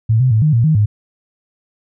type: tone with pitch steps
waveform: sine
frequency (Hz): 111.6 / 128.8 / 109.6 / 153.1 / 116.6 / 156.7 / 104.9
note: A2 / C3 / A2 / D#3 / A#2 / D#3 / G#2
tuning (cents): +25 / -27 / -6 / -28 / +1 / +13 / +18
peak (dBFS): -9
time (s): 0.09-0.86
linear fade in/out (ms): 10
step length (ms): 110
effects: none